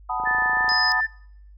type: chord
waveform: sine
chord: B dominant seventh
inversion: second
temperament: equal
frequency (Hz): 740 / 880 / 987.8 / 1244.5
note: F#5 / A5 / B5 / D#6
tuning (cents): 0 / 0 / 0 / 0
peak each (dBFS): -29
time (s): 0.09-1.01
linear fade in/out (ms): 10
type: click train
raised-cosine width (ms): 1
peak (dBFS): -24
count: 15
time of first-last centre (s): 0.2-0.719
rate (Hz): 27
type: tone with pitch glide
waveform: sine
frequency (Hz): 1756 to 1771.3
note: A6 to A6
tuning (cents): -4 to +11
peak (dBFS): -20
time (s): 0.25-1.07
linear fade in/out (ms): 20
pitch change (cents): +15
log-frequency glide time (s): 0.47-0.65
type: tone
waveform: sine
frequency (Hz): 5060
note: D#8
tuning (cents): +28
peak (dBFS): -22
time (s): 0.69-0.92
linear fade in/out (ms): 0
effects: noise-tail reverb RT60 0.7 s tail -24 dB re dry + added 50 Hz sine -44 dBFS peak until 1.57 s